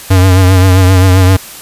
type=tone with vibrato; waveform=square; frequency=93.2 Hz; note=F#2; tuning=13 cents sharp; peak=-4 dBFS; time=0.1-1.37 s; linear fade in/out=10 ms; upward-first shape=triangle; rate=7.6 Hz; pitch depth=58 cents each way; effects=white hiss -29 dBFS RMS until 1.61 s + resampled to 32000 Hz